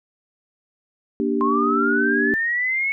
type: chord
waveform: sine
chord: G minor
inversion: first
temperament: just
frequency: 235.2 / 294 / 392 Hz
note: Bb3 / D4 / G4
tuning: +16 / +2 / 0 cents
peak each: -23 dBFS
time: 1.2-2.34 s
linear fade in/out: 0 ms
type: linear sweep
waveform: sine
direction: up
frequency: 1050 to 2217 Hz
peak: -19 dBFS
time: 1.41-2.92 s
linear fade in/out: 0 ms
effects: none